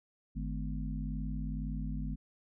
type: harmonic tone with a mistuned harmonic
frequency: 50.8 Hz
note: G#1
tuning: 38 cents flat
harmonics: 1 / 3 / 4 / 5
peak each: -36 / -40 / -42 / -43 dBFS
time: 0.35-2.16 s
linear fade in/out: 20 ms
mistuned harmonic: 4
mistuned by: +95 cents
effects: none

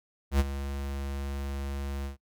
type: tone with ADSR envelope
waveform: square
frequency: 69.3 Hz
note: C#2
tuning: in tune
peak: -20 dBFS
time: 0.31-2.17 s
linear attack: 87 ms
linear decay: 31 ms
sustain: -13 dB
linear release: 120 ms
effects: noise-tail reverb RT60 0.1 s tail -21 dB re dry

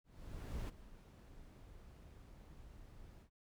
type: noise with ADSR envelope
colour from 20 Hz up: brown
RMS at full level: -42 dBFS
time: 0.04-3.3 s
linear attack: 650 ms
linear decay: 12 ms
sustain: -15 dB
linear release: 93 ms
effects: none

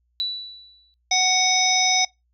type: tone with exponential decay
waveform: sine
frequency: 3951 Hz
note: B7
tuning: in tune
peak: -20 dBFS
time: 0.2-0.94 s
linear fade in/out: 0 ms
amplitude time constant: 160 ms
type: harmonic tone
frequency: 743 Hz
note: F#5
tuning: 7 cents sharp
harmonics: 1 / 3 / 5 / 7 / 8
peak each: -23 / -23 / -23 / -23 / -23 dBFS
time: 1.11-2.05 s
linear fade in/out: 5 ms
effects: noise-tail reverb RT60 0.2 s tail -23 dB re dry + added 60 Hz sine -65 dBFS peak until 2.33 s

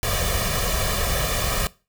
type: noise with comb filter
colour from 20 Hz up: pink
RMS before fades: -23 dBFS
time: 0.03-1.67 s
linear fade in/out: 0 ms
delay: 1.7 ms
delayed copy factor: +0.75
effects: noise-tail reverb RT60 0.3 s tail -20 dB re dry

